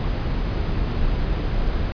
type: noise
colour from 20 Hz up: brown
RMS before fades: -22 dBFS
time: 0-1.92 s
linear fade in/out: 0 ms
effects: resampled to 11025 Hz